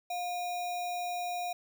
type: tone with sample-and-hold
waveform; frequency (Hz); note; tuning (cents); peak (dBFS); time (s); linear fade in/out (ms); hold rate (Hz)
sine; 709; F5; +26; -32; 0.1-1.53; 5; 3150
effects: none